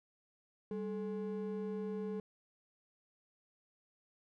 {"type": "ring-modulated tone", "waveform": "triangle", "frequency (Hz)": 313.6, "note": "D#4", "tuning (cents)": 14, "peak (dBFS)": -32, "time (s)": [0.71, 2.2], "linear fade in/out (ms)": 2, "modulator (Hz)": 118, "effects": []}